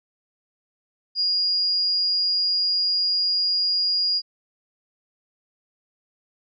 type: tone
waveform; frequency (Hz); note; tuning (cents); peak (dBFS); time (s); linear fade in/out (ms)
sine; 4856; D#8; -43; -19; 1.15-4.22; 50
effects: none